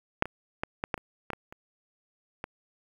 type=clicks; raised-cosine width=0.5 ms; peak=-6 / -22 / -14 / -14 / -12 / -26 / -17 / -19 / -28 / -19 dBFS; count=10; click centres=0.224 / 0.256 / 0.635 / 0.839 / 0.942 / 0.978 / 1.303 / 1.333 / 1.525 / 2.441 s; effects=8-bit